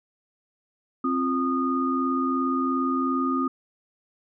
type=tone cluster; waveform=sine; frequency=263.9 / 346.7 / 1230 Hz; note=C4 / F4 / D#6; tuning=+15 / -13 / -20 cents; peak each=-24 / -31 / -26 dBFS; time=1.04-3.48 s; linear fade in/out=5 ms; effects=none